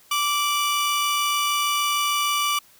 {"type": "tone pair together", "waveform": "sawtooth", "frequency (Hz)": [1168.3, 2944], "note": ["D6", "F#7"], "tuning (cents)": [-9, -9], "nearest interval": "octave + major third", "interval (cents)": 1600, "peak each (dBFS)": [-18, -23], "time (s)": [0.11, 2.59], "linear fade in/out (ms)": 5, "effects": ["white hiss -54 dBFS RMS until 2.79 s"]}